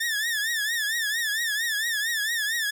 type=tone with vibrato; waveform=sawtooth; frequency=1774 Hz; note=A6; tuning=14 cents sharp; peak=-21 dBFS; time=0-2.71 s; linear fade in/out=10 ms; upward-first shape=triangle; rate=4.4 Hz; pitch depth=140 cents each way; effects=none

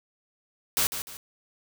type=noise with echo; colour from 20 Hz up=white; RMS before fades=-24 dBFS; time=0.77-0.87 s; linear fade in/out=0 ms; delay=150 ms; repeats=2; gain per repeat=-9 dB; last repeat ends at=1.17 s; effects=none

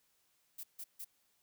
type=noise bursts; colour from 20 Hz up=violet; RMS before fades=-45 dBFS; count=3; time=0.58-1.048 s; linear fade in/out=10 ms; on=56 ms; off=150 ms; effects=white hiss -75 dBFS RMS until 1.42 s

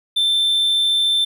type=tone; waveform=triangle; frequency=3553 Hz; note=A7; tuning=16 cents sharp; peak=-13 dBFS; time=0.16-1.25 s; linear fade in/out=10 ms; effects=none

